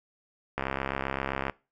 click train, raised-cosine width 0.5 ms, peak -14 dBFS, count 63, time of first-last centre 0.58-1.497 s, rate 67.6 Hz, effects noise-tail reverb RT60 0.3 s tail -22 dB re dry

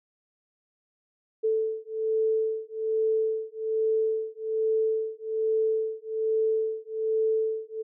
sine beating tone pair, 439.8 / 441 Hz, A4 / A4, -1 / +4 cents, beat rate 1.2 Hz, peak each -27 dBFS, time 1.43-7.83 s, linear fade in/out 20 ms, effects none

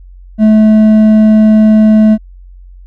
sine tone with hard clipping, 216.2 Hz, A3, 30 cents flat, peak -4 dBFS, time 0.38-2.18 s, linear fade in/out 50 ms, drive 5 dB, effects added 45 Hz sine -31 dBFS peak until 2.86 s

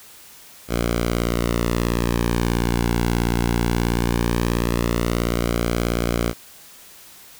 sawtooth tone with flanger, 58.5 Hz, A#1, 7 cents sharp, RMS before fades -21 dBFS, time 0.68-6.34 s, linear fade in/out 50 ms, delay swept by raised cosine 1.1 to 1.64 ms, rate 0.19 Hz, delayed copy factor -0.75, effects white hiss -45 dBFS RMS until 7.39 s

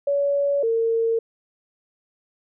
sine tone pair in turn, 566 / 455.7 Hz, C#5 / A#4, +36 / -39 cents, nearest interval major third, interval 375 cents, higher first, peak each -18 dBFS, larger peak neither, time 0.07-0.63 / 0.63-1.19 s, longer neither, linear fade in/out 5 ms, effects none

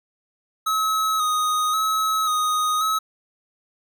square tone with vibrato, 1266 Hz, D#6, 30 cents sharp, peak -20 dBFS, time 0.66-2.99 s, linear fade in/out 10 ms, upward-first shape square, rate 0.93 Hz, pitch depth 28 cents each way, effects none

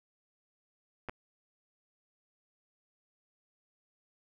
clicks, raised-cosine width 0.5 ms, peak -24 dBFS, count 2, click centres 1.087 / 1.095 s, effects none

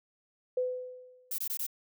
sine tone with exponential decay, 504 Hz, B4, 35 cents sharp, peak -25 dBFS, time 0.57-1.36 s, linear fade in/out 5 ms, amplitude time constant 170 ms
violet noise bursts, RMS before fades -34 dBFS, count 4, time 1.31-1.666 s, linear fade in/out 5 ms, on 74 ms, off 20 ms
effects none

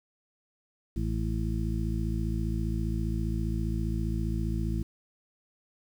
harmonic tone, 55 Hz, A1, in tune, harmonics 1 / 2 / 3 / 4 / 6, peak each -30 / -33 / -35 / -36 / -38 dBFS, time 0.96-4.83 s, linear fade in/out 5 ms, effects 9-bit

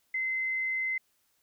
sine tone, 2060 Hz, C7, 28 cents flat, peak -28 dBFS, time 0.14-0.98 s, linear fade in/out 5 ms, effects white hiss -72 dBFS RMS until 1.42 s

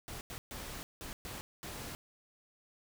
pink noise bursts at uneven times, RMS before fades -44 dBFS, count 6, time 0.08-0.21 / 0.3-0.38 / 0.51-0.83 / 1.01-1.13 / 1.25-1.41 / 1.63-1.95 s, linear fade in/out 0 ms, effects none

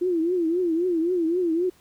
sine tone with vibrato, 343.4 Hz, F4, 29 cents flat, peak -20 dBFS, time 0.01-1.7 s, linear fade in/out 10 ms, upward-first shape triangle, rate 3.8 Hz, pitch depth 150 cents each way, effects pink hiss -58 dBFS RMS until 1.8 s

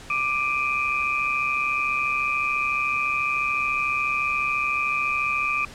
sine tone cluster, 1182 / 2373 / 2507 Hz, D6 / D7 / D#7, +11 / +17 / +12 cents, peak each -26 dBFS, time 0.1-5.65 s, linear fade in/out 2 ms, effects pink hiss -43 dBFS RMS until 5.74 s + low-pass 8000 Hz 12 dB/octave

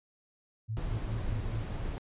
sine tone with tremolo, 110 Hz, A2, in tune, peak -31 dBFS, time 0.68-1.74 s, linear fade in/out 20 ms, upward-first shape sine, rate 4.8 Hz, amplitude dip 100%
brown noise, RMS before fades -35 dBFS, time 0.77-1.98 s, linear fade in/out 0 ms
effects resampled to 8000 Hz

